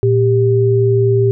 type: tone pair together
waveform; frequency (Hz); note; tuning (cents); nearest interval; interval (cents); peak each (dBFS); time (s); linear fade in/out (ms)
sine; 115.6 / 394.8; A#2 / G4; -14 / +12; octave + major sixth; 2126; -12; 0.03-1.31; 0
effects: none